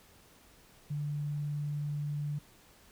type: tone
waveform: sine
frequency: 146.83 Hz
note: D3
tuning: in tune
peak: -32 dBFS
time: 0.9-2.39 s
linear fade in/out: 10 ms
effects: pink hiss -60 dBFS RMS until 2.91 s